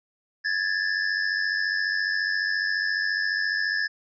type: tone pair together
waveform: square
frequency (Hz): 1668 / 1762.5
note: G#6 / A6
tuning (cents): +7 / +2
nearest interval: minor second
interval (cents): 95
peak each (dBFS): -27 / -27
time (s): 0.44-3.88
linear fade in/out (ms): 20
effects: resampled to 16000 Hz